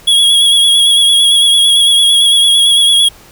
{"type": "tone with vibrato", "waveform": "square", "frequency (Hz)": 3328, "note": "G#7", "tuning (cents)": 3, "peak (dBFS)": -6, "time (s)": [0.07, 3.09], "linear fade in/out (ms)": 10, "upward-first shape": "sine", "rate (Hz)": 8.9, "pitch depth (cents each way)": 32, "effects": ["pink hiss -40 dBFS RMS until 3.31 s"]}